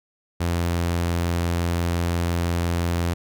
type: tone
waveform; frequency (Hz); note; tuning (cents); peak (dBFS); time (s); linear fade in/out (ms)
sawtooth; 85.8; F2; -30; -17; 0.4-3.14; 10
effects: none